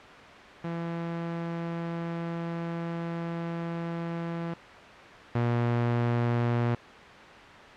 sawtooth tone pair in turn, 168.3 / 119.26 Hz, E3 / A#2, +36 / +40 cents, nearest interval tritone, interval 596 cents, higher first, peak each -27 / -20 dBFS, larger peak second, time 0.64-4.54 / 5.35-6.75 s, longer first, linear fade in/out 5 ms, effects white hiss -45 dBFS RMS until 7.76 s + low-pass 2000 Hz 12 dB/octave

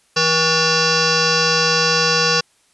sine tone with frequency modulation, 2093 Hz, C7, in tune, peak -13 dBFS, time 0.16-2.41 s, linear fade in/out 10 ms, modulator 643 Hz, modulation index 5.6, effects white hiss -58 dBFS RMS until 2.73 s + resampled to 24000 Hz

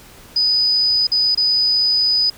sine tone with dropouts, 4978 Hz, D#8, in tune, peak -13 dBFS, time 0.36-2.3 s, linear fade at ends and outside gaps 5 ms, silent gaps 1.07-1.117 / 1.349-1.374 s, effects pink hiss -43 dBFS RMS until 2.37 s

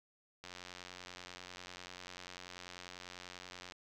click train, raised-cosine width 0.2 ms, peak -30 dBFS, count 297, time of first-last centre 0.44-3.722 s, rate 90.2 Hz, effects none

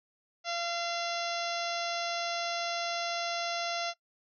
harmonic tone with a mistuned harmonic, 686 Hz, F5, 31 cents flat, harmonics 1 / 2 / 3 / 4 / 5 / 6 / 7 / 8 / 9, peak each -35 / -38 / -40 / -41 / -42 / -43 / -43 / -44 / -45 dBFS, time 0.44-3.94 s, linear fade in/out 50 ms, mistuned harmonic 8, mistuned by -24 cents, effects noise-tail reverb RT60 0.1 s tail -20 dB re dry

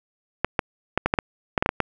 clicks, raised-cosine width 0.5 ms, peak -4 dBFS, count 11, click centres 0.446 / 0.592 / 0.976 / 1.06 / 1.139 / 1.188 / 1.578 / 1.625 / 1.661 / 1.691 / 1.803 s, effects none

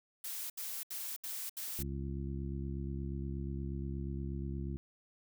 blue noise bursts, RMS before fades -41 dBFS, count 5, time 0.24-1.828 s, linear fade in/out 5 ms, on 260 ms, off 72 ms
harmonic tone, 68.4 Hz, C#2, 23 cents flat, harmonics 1 / 2 / 3 / 4 / 5, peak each -39 / -41 / -44 / -50 / -47 dBFS, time 1.79-4.77 s, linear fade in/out 0 ms
effects none

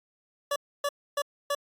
25% pulse tone bursts, 572 Hz, D5, 46 cents flat, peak -22 dBFS, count 4, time 0.51-1.55 s, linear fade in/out 5 ms, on 50 ms, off 280 ms, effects AAC 64 kbps

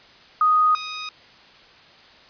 sine / 5% pulse tone pair in turn, 1244.5 / 1250.6 Hz, D#6 / D#6, 0 / +8 cents, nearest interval unison, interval 8 cents, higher second, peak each -14 dBFS, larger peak neither, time 0.41-0.75 / 0.75-1.09 s, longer neither, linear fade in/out 2 ms, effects white hiss -49 dBFS RMS until 2.29 s + resampled to 11025 Hz

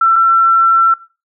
sine tone pair in turn, 1341 / 1346.8 Hz, E6 / E6, +29 / +37 cents, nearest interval unison, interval 8 cents, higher second, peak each -7 dBFS, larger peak neither, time 0.01-0.16 / 0.16-0.94 s, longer second, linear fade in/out 5 ms, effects noise-tail reverb RT60 0.3 s tail -17 dB re dry

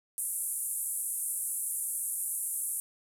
pink band-pass noise, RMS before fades -34 dBFS, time 0.18-2.8 s, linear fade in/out 0 ms, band 8800 to 12000 Hz, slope 48 dB/octave, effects none

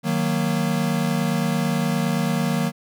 square chord, D# minor, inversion none, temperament equal, 155.56 / 185 / 233.1 Hz, D#3 / F#3 / A#3, 0 / 0 / 0 cents, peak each -25 dBFS, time 0.03-2.72 s, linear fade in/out 50 ms, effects none

